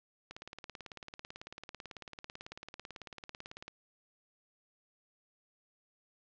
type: click train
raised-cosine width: 0.2 ms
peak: -27 dBFS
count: 62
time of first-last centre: 0.31-3.68 s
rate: 18.1 Hz
effects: low-pass 5000 Hz 12 dB/octave